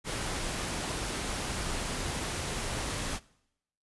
pink noise, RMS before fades -34 dBFS, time 0.04-3.2 s, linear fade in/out 50 ms, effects noise-tail reverb RT60 0.8 s tail -22 dB re dry + resampled to 24000 Hz

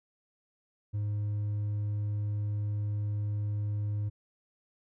sine tone with hard clipping, 103.83 Hz, G#2, in tune, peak -30 dBFS, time 0.93-4.1 s, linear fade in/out 20 ms, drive 2 dB, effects none

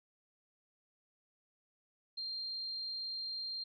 sine tone, 4186 Hz, C8, in tune, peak -38 dBFS, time 2.17-3.64 s, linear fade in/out 10 ms, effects none

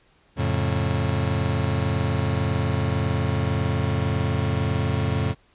35% pulse chord, F augmented, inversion none, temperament just, 87.31 / 109.13 / 136.42 Hz, F2 / A2 / C#3, 0 / -14 / -27 cents, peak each -24 dBFS, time 0.36-5.35 s, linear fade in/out 50 ms, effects pink hiss -60 dBFS RMS until 5.54 s + resampled to 8000 Hz

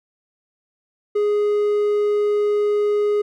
triangle tone, 415.3 Hz, G#4, in tune, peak -14 dBFS, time 1.15-3.22 s, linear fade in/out 10 ms, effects none

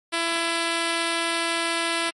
5% pulse tone, 334.5 Hz, E4, 25 cents sharp, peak -11 dBFS, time 0.12-2.11 s, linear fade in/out 20 ms, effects MP3 48 kbps

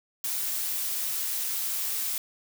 blue noise, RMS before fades -30 dBFS, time 0.24-2.18 s, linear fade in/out 2 ms, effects none

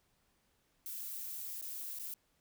violet noise with dropouts, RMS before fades -43 dBFS, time 0.86-2.14 s, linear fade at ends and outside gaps 1 ms, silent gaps 1.613-1.624 / 1.988-1.996 s, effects pink hiss -75 dBFS RMS until 2.4 s

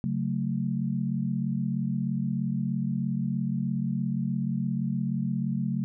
sine chord, F# minor, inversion second, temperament just, 138.75 / 185 / 222 Hz, C#3 / F#3 / A3, +2 / 0 / +16 cents, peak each -30 dBFS, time 0.04-5.84 s, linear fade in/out 0 ms, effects none

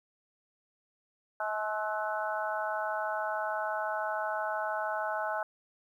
harmonic tone with a mistuned harmonic, 213.3 Hz, G#3, 46 cents sharp, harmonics 3 / 4 / 5 / 6 / 7, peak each -35 / -35 / -41 / -39 / -37 dBFS, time 1.4-5.43 s, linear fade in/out 2 ms, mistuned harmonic 6, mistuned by +35 cents, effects 11-bit

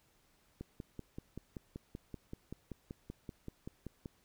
click train, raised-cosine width 3 ms, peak -30 dBFS, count 19, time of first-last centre 0.61-4.058 s, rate 5.22 Hz, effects pink hiss -71 dBFS RMS until 4.24 s

